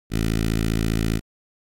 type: tone with notch filter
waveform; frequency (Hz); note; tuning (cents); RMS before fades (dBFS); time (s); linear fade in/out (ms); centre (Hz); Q
10% pulse; 55; A1; 0; -22; 0.1-1.21; 50; 880; 0.82
effects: AAC 64 kbps